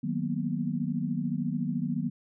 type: chord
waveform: sine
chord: B major seventh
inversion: first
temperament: equal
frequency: 155.56 / 185 / 233.1 / 246.9 Hz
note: D#3 / F#3 / A#3 / B3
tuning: 0 / 0 / 0 / 0 cents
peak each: -33 dBFS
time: 0.03-2.1 s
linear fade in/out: 10 ms
effects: none